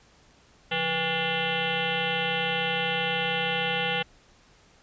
sine tone with frequency modulation, 1760 Hz, A6, in tune, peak -24 dBFS, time 0.71-4.03 s, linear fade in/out 10 ms, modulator 317 Hz, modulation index 4.8, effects pink hiss -58 dBFS RMS until 4.82 s + resampled to 16000 Hz

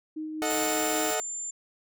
sine tone with tremolo, 311.1 Hz, D#4, in tune, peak -31 dBFS, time 0.16-1.11 s, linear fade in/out 10 ms, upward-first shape sine, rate 5.1 Hz, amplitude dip 25%
sawtooth chord, D# diminished, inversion second, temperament equal with one note detuned, 440 / 622.3 / 733.2 Hz, A4 / D#5 / F#5, 0 / 0 / -16 cents, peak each -28 / -28 / -28 dBFS, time 0.42-1.2 s, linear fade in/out 0 ms
sine tone, 7220 Hz, A8, 44 cents sharp, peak -32 dBFS, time 0.45-1.51 s, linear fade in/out 10 ms
white noise, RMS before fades -36 dBFS, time 0.5-1.15 s, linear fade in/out 5 ms
effects none

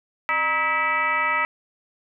sine tone with frequency modulation, 1623 Hz, G#6, 40 cents flat, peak -19 dBFS, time 0.29-1.45 s, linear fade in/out 0 ms, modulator 339 Hz, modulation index 2.2, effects none

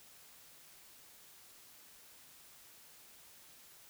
silence, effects white hiss -59 dBFS RMS until 3.89 s

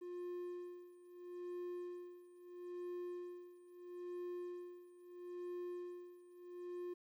triangle tone with tremolo, 354.6 Hz, F4, 26 cents sharp, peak -40 dBFS, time 0.01-6.94 s, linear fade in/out 10 ms, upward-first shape sine, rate 0.76 Hz, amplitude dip 85%, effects 13-bit

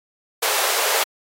pink high-pass noise, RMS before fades -20 dBFS, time 0.42-1.04 s, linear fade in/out 10 ms, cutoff 420 Hz, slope 48 dB/octave, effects AAC 48 kbps

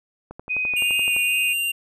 click train, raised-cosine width 1 ms, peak -22 dBFS, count 11, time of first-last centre 0.31-1.165 s, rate 11.7 Hz
sine tone with vibrato, 2489 Hz, D#7, in tune, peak -21 dBFS, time 0.49-1.54 s, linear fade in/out 20 ms, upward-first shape sine, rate 2.5 Hz, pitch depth 15 cents each way
square tone with pitch glide, 2800 to 2782 Hz, F7 to F7, +4 to -7 cents, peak -22 dBFS, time 0.76-1.72 s, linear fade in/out 10 ms, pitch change -11 cents, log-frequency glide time 1.06-1.13 s
effects none

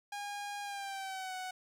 sawtooth tone with pitch glide, 815 to 743.1 Hz, G#5 to F#5, -33 to +7 cents, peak -35 dBFS, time 0.12-1.51 s, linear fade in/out 5 ms, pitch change -160 cents, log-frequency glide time 0.62-1.35 s, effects low-pass 11000 Hz 12 dB/octave + 11-bit

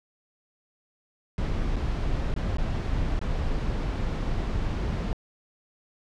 brown noise with dropouts, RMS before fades -27 dBFS, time 1.38-5.13 s, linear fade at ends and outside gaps 1 ms, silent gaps 1.759-1.764 / 2.34-2.363 / 2.57-2.583 / 3.192-3.214 s, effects low-pass 5000 Hz 12 dB/octave

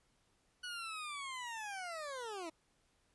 20% pulse linear sweep, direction down, 1480 to 311.1 Hz, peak -37 dBFS, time 0.63-2.5 s, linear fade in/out 10 ms, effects pink hiss -75 dBFS RMS until 3.14 s + resampled to 24000 Hz

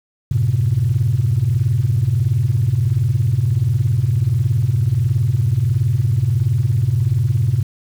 sine chord, F# diminished, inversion none, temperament equal with one note detuned, 92.5 / 109.37 / 130.81 Hz, F#2 / A2 / C3, 0 / -10 / 0 cents, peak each -21 / -16 / -16 dBFS, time 0.31-7.63 s, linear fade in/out 5 ms, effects tanh soft clip ceiling -7 dBFS + 7-bit

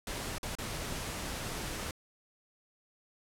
pink noise with dropouts, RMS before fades -38 dBFS, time 0.07-1.91 s, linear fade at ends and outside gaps 2 ms, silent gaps 0.383-0.43 / 0.553-0.585 s, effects low-pass 12000 Hz 12 dB/octave

